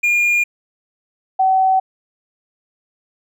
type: tone pair in turn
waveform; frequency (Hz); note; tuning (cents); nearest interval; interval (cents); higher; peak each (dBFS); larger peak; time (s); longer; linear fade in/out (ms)
triangle / sine; 2418 / 759.5; D7 / F#5; +50 / +45; octave + minor sixth; 2005; first; -11; neither; 0.03-0.44 / 1.39-1.8; neither; 10
effects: none